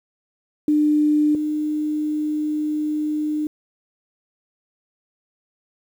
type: tone pair in turn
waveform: sine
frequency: 300.1 / 303.2 Hz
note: D4 / D#4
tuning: +38 / -45 cents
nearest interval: unison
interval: 17 cents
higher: second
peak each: -14 / -20 dBFS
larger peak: first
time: 0.68-1.35 / 1.35-3.47 s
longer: second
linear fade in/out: 2 ms
effects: 8-bit